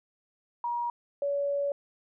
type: tone pair in turn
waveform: sine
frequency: 953 / 566.7 Hz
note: A#5 / C#5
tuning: +38 / +38 cents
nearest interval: major sixth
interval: 900 cents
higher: first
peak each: -28 / -26 dBFS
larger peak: second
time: 0.64-0.9 / 1.22-1.72 s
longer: second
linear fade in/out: 2 ms
effects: none